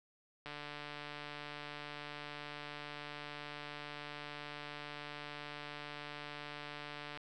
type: click train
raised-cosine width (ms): 0.3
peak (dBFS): -29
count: 988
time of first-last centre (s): 0.46-7.174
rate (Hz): 147
effects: 11-bit